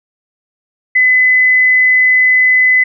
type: tone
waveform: sine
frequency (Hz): 2015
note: B6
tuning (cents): +34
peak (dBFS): -6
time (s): 0.95-2.84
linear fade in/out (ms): 10
effects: none